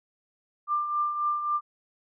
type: tone with tremolo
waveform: sine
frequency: 1190 Hz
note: D6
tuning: 22 cents sharp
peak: -22 dBFS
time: 0.67-1.61 s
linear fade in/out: 50 ms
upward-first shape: triangle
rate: 3.7 Hz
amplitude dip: 60%
effects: none